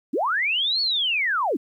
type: linear two-way sweep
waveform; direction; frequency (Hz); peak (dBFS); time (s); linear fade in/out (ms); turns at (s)
sine; up then down; 215.1 to 4458 to 215.1; -20; 0.13-1.57; 10; 0.81
effects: 10-bit